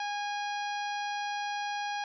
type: harmonic tone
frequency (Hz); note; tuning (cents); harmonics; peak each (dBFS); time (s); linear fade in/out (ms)
821; G#5; -20; 1 / 2 / 3 / 4 / 5 / 6 / 7; -33 / -39 / -43 / -45 / -47 / -49 / -50; 0-2.04; 2
effects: none